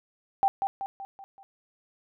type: tone with echo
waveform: sine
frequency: 784 Hz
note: G5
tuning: in tune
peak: -18 dBFS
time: 0.43-0.48 s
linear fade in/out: 0 ms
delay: 190 ms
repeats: 5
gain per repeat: -6 dB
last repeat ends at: 1.43 s
effects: none